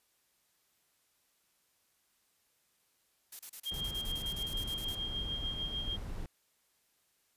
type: noise bursts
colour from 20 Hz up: blue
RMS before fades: -45 dBFS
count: 16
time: 3.32-4.952 s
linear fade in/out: 5 ms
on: 72 ms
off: 32 ms
type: tone with tremolo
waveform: sine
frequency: 3218 Hz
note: G7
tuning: 45 cents sharp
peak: -34 dBFS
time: 3.65-5.97 s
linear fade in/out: 20 ms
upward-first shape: sine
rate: 6.7 Hz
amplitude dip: 55%
type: noise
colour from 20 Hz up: brown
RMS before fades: -41 dBFS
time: 3.71-6.26 s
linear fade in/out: 2 ms
effects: white hiss -74 dBFS RMS until 7.36 s + resampled to 32000 Hz